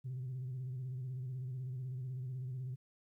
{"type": "tone with vibrato", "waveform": "sine", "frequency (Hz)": 128.2, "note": "C3", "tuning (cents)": -35, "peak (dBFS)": -37, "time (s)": [0.04, 2.76], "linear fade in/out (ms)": 20, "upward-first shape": "square", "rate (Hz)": 16, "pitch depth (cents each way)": 55, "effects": ["tanh soft clip ceiling -36 dBFS", "13-bit"]}